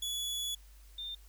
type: tone pair in turn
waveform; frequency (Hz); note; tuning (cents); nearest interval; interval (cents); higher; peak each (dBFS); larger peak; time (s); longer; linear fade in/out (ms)
sawtooth / sine; 3406 / 3609; G#7 / A7; +43 / +43; minor second; 100; second; -31 / -38; first; 0.02-0.55 / 0.98-1.15; first; 5
effects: added 50 Hz sine -53 dBFS peak until 1.28 s + white hiss -64 dBFS RMS until 1.28 s